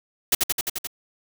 white noise with echo, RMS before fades -18 dBFS, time 0.32-0.35 s, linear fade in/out 5 ms, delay 87 ms, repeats 6, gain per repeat -2 dB, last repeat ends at 0.872 s, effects none

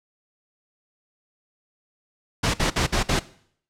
pink noise bursts, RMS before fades -21 dBFS, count 5, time 2.43-3.196 s, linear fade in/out 10 ms, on 110 ms, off 54 ms, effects noise-tail reverb RT60 0.6 s tail -18 dB re dry + low-pass 7000 Hz 12 dB/octave

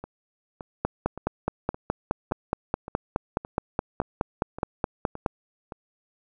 two click trains, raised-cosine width 1 ms, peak -9 / -22 dBFS, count 22 / 11, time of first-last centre 0.85-5.262 / 0.04-5.722 s, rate 4.76 / 1.76 Hz, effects none

